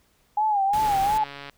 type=tone with vibrato; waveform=sine; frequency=821 Hz; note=G#5; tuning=20 cents flat; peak=-19 dBFS; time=0.37-1.24 s; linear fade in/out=5 ms; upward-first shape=sine; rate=2.8 Hz; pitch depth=100 cents each way
type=noise; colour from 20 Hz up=pink; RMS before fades=-35 dBFS; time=0.73-1.18 s; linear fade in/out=5 ms
type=click train; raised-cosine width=0.3 ms; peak=-22 dBFS; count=95; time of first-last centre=0.83-1.497 s; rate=141 Hz
effects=pink hiss -64 dBFS RMS until 1.57 s